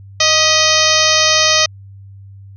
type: harmonic tone with a mistuned harmonic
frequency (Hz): 622.3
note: D#5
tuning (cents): 0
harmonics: 1 / 2 / 3 / 4 / 5 / 6 / 7 / 8 / 9 / 10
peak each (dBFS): -19 / -19 / -19 / -19 / -19 / -19 / -19 / -19 / -19 / -19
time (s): 0.2-1.66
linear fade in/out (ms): 5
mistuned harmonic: 3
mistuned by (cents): +58
effects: added 98 Hz sine -34 dBFS peak until 2.56 s